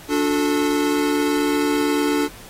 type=tone cluster; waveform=square; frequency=291.9 / 360.6 / 439 Hz; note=D4 / F#4 / A4; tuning=-10 / -45 / -4 cents; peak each=-20 / -26 / -24 dBFS; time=0.08-2.29 s; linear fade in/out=50 ms; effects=pink hiss -42 dBFS RMS until 2.49 s + AAC 48 kbps